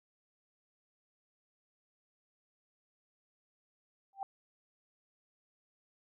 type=tone with exponential growth; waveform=sine; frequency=784 Hz; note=G5; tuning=in tune; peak=-31 dBFS; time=4.13-4.23 s; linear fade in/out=1 ms; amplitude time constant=21 ms; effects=none